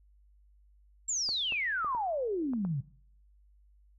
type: exponential sweep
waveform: sine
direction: down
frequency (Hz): 7610 to 128.1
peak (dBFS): -29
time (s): 1.08-2.81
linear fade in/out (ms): 10
type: clicks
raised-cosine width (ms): 1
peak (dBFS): -30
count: 6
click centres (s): 1.29 / 1.523 / 1.846 / 1.949 / 2.535 / 2.65
effects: noise-tail reverb RT60 0.6 s tail -20 dB re dry + added 50 Hz sine -59 dBFS peak until 3.98 s